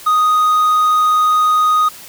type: tone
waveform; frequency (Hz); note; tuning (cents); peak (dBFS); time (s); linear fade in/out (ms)
triangle; 1244.5; D#6; 0; -8; 0.06-1.89; 10
effects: white hiss -36 dBFS RMS until 2.08 s